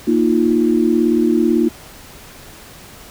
sine chord, Bb suspended fourth, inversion none, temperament equal, 233.1 / 311.1 / 349.2 Hz, Bb3 / Eb4 / F4, 0 / 0 / 0 cents, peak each -16 dBFS, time 0.07-1.69 s, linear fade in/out 10 ms, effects pink hiss -39 dBFS RMS until 3.1 s

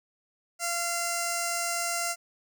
5% pulse tone with notch filter, 688 Hz, F5, 26 cents flat, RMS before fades -30 dBFS, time 0.59-2.16 s, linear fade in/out 50 ms, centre 3500 Hz, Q 0.93, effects none

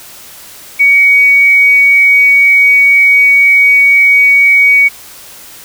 sine tone, 2249 Hz, C#7, 24 cents sharp, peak -3 dBFS, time 0.79-4.89 s, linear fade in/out 20 ms, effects white hiss -33 dBFS RMS until 5.64 s

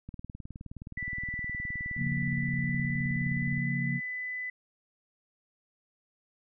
click train, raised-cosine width 5 ms, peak -29 dBFS, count 68, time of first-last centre 0.09-3.58 s, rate 19.2 Hz
sine tone with pitch glide, 1975.5 to 1999.6 Hz, B6 to B6, 0 to +21 cents, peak -33 dBFS, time 0.97-4.5 s, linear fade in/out 5 ms, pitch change +21 cents, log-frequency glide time 2.03-3.63 s
sine chord, Bb minor, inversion first, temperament equal, 138.59 / 174.61 / 233.1 Hz, Db3 / F3 / Bb3, 0 / 0 / 0 cents, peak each -31 / -34 / -35 dBFS, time 1.96-4.01 s, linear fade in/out 50 ms
effects none

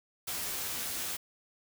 white noise with comb filter, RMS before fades -36 dBFS, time 0.27-1.17 s, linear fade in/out 10 ms, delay 12 ms, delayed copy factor +0.65, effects none

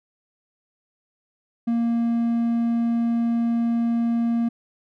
triangle tone, 233.1 Hz, A#3, in tune, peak -17 dBFS, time 1.67-4.49 s, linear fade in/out 10 ms, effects none

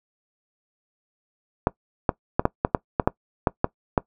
clicks, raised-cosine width 1 ms, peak -3 dBFS, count 11, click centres 1.671 / 2.092 / 2.395 / 2.454 / 2.649 / 2.748 / 2.998 / 3.075 / 3.472 / 3.644 / 3.978 s, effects noise-tail reverb RT60 0.1 s tail -21 dB re dry

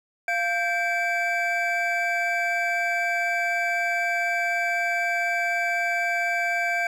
triangle tone cluster, 693 / 1576 / 2310 Hz, F5 / G6 / D7, -14 / +9 / -29 cents, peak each -25 dBFS, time 0.28-6.87 s, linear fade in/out 2 ms, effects none

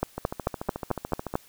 two click trains, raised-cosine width 1 ms, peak -10 / -17 dBFS, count 7 / 17, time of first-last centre 0.03-1.355 / 0.18-1.339 s, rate 4.53 / 13.8 Hz, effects white hiss -55 dBFS RMS until 1.48 s

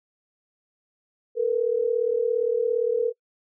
sine tone pair together, 448.3 / 485.7 Hz, A4 / B4, +32 / -29 cents, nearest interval minor second, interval 139 cents, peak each -23 dBFS, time 1.35-3.13 s, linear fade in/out 50 ms, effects noise-tail reverb RT60 0.1 s tail -23 dB re dry

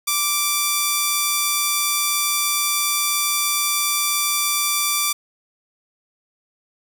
5% pulse tone, 1171 Hz, D6, 5 cents flat, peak -6 dBFS, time 0.07-5.13 s, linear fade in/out 10 ms, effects none

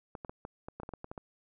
clicks, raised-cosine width 1 ms, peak -27 dBFS, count 12, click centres 0.152 / 0.248 / 0.295 / 0.451 / 0.685 / 0.8 / 0.833 / 0.891 / 0.937 / 1.044 / 1.115 / 1.178 s, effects none

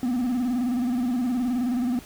triangle tone with vibrato, 246.9 Hz, B3, in tune, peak -20 dBFS, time 0.03-1.99 s, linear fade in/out 0 ms, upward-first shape square, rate 19 Hz, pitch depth 72 cents each way, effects pink hiss -46 dBFS RMS until 2.05 s

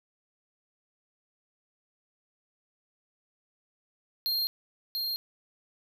square tone with echo, 4210 Hz, C8, 10 cents sharp, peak -27 dBFS, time 4.26-4.47 s, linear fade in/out 0 ms, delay 690 ms, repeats 1, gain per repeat -3 dB, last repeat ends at 5.16 s, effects none

